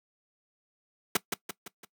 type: noise with echo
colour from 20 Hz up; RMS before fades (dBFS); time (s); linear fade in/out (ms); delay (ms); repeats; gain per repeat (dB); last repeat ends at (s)
pink; -23; 1.15-1.17; 5; 170; 4; -6; 1.85
effects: noise-tail reverb RT60 0.1 s tail -19 dB re dry + high-pass 200 Hz 12 dB/octave